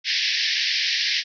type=band-pass noise; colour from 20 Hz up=white; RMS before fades=-23 dBFS; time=0.04-1.24 s; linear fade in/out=50 ms; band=1700 to 5500 Hz; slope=96 dB/octave; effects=none